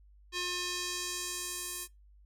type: tone with band-pass filter sweep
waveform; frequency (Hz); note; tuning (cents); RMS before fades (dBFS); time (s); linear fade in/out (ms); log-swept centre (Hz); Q
square; 357.1; F4; +39; -37; 0.32-1.88; 50; 3800 to 11000; 1.1
effects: noise-tail reverb RT60 0.2 s tail -22 dB re dry + added 50 Hz sine -56 dBFS peak until 2.25 s